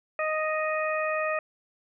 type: harmonic tone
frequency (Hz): 622.3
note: D#5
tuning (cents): 0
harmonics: 1 / 2 / 3 / 4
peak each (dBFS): -28 / -31 / -33 / -34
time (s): 0.19-1.39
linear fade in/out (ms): 2
effects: none